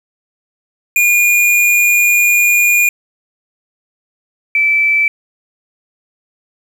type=tone pair in turn; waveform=square / sine; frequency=2430 / 2319 Hz; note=D#7 / D7; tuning=-42 / -22 cents; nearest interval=minor second; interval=80 cents; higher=first; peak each=-9 dBFS; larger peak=neither; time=0.96-2.89 / 4.55-5.08 s; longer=first; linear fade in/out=2 ms; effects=7-bit